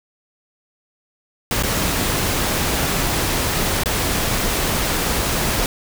pink noise with dropouts, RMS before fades -20 dBFS, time 1.51-5.66 s, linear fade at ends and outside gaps 1 ms, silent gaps 1.626-1.634 / 3.835-3.858 s, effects none

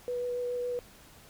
sine tone with vibrato, 490 Hz, B4, 14 cents flat, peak -30 dBFS, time 0.08-0.79 s, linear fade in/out 0 ms, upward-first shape sine, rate 7.1 Hz, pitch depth 9 cents each way, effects pink hiss -55 dBFS RMS until 1.29 s

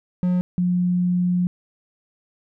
triangle / sine tone pair in turn, 180 / 178.65 Hz, F#3 / F3, -47 / +40 cents, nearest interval unison, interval 13 cents, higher first, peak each -15 / -17 dBFS, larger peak first, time 0.23-0.41 / 0.58-1.47 s, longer second, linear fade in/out 0 ms, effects none

